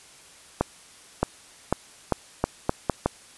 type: accelerating click train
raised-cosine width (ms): 1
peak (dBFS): -6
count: 8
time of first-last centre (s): 0.61-3.06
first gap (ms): 620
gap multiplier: 0.8
effects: white hiss -50 dBFS RMS until 3.37 s + resampled to 24000 Hz